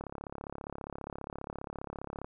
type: click train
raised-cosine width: 1 ms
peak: -25 dBFS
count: 79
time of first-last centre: 0.01-2.245 s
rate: 34.9 Hz
effects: none